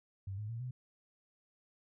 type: tone with pitch steps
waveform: sine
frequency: 97.2 / 106 / 115.59 / 126.05 Hz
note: G2 / G#2 / A#2 / B2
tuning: -14 / +36 / -14 / +36 cents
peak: -38 dBFS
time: 0.27-0.71 s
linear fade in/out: 5 ms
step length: 110 ms
effects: none